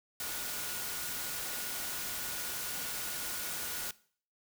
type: tone in noise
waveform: sine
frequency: 1450 Hz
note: F#6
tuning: 35 cents flat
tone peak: -49 dBFS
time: 0.2-3.91 s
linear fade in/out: 2 ms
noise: white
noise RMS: -38 dBFS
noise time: 0.2-3.91 s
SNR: -14 dB
effects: noise-tail reverb RT60 0.5 s tail -20 dB re dry